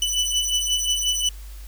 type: beating tone pair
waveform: 25% pulse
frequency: 2977 / 2982.6 Hz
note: F#7 / F#7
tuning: +10 / +13 cents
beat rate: 5.6 Hz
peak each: -20 dBFS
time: 0.02-1.29 s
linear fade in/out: 2 ms
effects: added 50 Hz sine -35 dBFS peak until 1.67 s + white hiss -49 dBFS RMS until 1.67 s